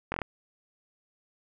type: slowing click train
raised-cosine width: 0.5 ms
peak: -15 dBFS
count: 5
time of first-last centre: 0.12-0.217 s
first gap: 21 ms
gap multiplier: 1.1
effects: none